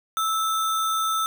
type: tone with sample-and-hold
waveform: sine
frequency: 1314 Hz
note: E6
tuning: 6 cents flat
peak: -21 dBFS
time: 0.17-1.26 s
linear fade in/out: 0 ms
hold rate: 4900 Hz
effects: none